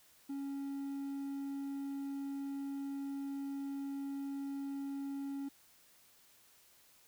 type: tone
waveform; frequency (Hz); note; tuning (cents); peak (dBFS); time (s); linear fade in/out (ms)
triangle; 277.2; C#4; 0; -36; 0.29-5.49; 10
effects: white hiss -65 dBFS RMS until 7.07 s